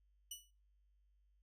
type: tone with exponential decay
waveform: 15% pulse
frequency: 2952 Hz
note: F#7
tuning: 5 cents flat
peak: -35 dBFS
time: 0.31-0.51 s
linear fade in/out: 5 ms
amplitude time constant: 42 ms
effects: noise-tail reverb RT60 0.3 s tail -19 dB re dry + added 50 Hz sine -70 dBFS peak until 1.42 s